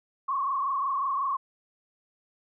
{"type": "tone with frequency modulation", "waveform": "sine", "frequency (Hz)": 1096, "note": "C#6", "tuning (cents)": -20, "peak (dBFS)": -25, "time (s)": [0.28, 1.37], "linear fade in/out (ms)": 10, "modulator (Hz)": 25.5, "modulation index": 2, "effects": []}